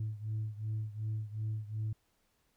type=beating tone pair; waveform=sine; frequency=107.6 / 110.3 Hz; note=A2 / A2; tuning=-38 / +5 cents; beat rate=2.7 Hz; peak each=-35 / -38 dBFS; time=0-1.93 s; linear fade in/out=5 ms; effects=tanh soft clip ceiling -30 dBFS + pink hiss -75 dBFS RMS until 2.56 s